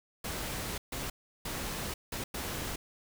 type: noise bursts at uneven times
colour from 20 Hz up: pink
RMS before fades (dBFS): -37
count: 5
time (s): 0.24-0.78 / 0.92-1.1 / 1.45-1.94 / 2.12-2.24 / 2.34-2.76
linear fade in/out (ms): 5
effects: none